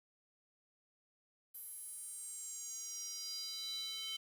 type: tone with high-pass filter sweep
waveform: square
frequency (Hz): 440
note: A4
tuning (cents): 0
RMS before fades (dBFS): -45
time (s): 1.54-4.17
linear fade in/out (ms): 10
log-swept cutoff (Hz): 12000 to 3200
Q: 6.3
effects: 11-bit